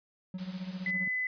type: tone with tremolo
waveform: triangle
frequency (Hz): 185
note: F#3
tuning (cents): 0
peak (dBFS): -31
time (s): 0.34-1.08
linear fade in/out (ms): 2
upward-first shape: sine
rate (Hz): 15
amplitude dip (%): 75
type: noise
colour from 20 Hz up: white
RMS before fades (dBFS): -47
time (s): 0.38-0.91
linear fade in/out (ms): 5
type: tone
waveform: sine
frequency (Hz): 2011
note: B6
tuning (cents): +31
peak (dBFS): -29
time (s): 0.86-1.27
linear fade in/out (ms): 2
effects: resampled to 11025 Hz